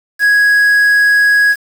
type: tone with quantisation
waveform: triangle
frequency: 1662 Hz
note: G#6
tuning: 1 cent sharp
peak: -5 dBFS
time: 0.19-1.56 s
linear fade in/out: 50 ms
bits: 5
effects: none